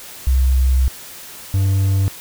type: tone pair in turn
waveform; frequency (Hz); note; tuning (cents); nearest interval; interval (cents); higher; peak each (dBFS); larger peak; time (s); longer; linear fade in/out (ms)
sine / triangle; 64.7 / 96.94; C2 / G2; -19 / -19; perfect fifth; 700; second; -11; neither; 0.27-0.88 / 1.54-2.08; first; 0
effects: white hiss -36 dBFS RMS until 2.2 s